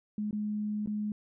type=tone with dropouts; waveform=sine; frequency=210.3 Hz; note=G#3; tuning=22 cents sharp; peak=-30 dBFS; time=0.18-1.12 s; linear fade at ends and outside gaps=2 ms; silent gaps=0.31-0.328 / 0.861-0.873 s; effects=none